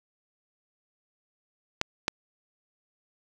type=clicks; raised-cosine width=0.2 ms; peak=-7 dBFS; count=2; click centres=1.814 / 2.081 s; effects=none